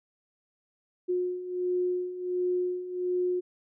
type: beating tone pair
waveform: sine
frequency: 359.8 / 361.2 Hz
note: F#4 / F#4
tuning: -48 / -42 cents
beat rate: 1.4 Hz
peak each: -33 / -28 dBFS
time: 1.08-3.41 s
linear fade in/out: 20 ms
effects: none